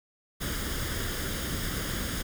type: noise with comb filter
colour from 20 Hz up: pink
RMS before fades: -32 dBFS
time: 0.4-2.23 s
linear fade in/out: 20 ms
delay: 0.59 ms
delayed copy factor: +0.6
effects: none